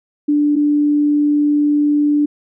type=tone pair in turn; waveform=sine; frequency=294 / 294 Hz; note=D4 / D4; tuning=+2 / +2 cents; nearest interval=unison; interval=0 cents; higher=neither; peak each=-11 dBFS; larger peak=neither; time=0.28-0.56 / 0.56-2.26 s; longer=second; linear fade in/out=10 ms; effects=none